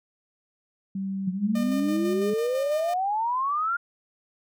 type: tone with pitch glide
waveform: sine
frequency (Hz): 193.7 to 202.5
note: G3 to G#3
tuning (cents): -20 to -43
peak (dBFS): -27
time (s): 0.95-2.34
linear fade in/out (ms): 5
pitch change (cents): +77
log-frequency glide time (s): 1.4-1.86
type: exponential sweep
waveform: sine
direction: up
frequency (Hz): 179.6 to 1424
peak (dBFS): -23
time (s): 1.27-3.77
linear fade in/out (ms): 10
type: tone with tremolo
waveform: sawtooth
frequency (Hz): 605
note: D#5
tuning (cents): -49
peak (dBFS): -29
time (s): 1.55-2.94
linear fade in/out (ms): 5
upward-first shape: square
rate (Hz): 6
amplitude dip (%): 35
effects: none